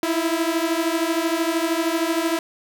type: beating tone pair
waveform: sawtooth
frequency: 323.4 / 336.4 Hz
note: E4 / E4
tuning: -33 / +35 cents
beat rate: 13 Hz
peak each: -19 dBFS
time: 0.03-2.39 s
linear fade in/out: 2 ms
effects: none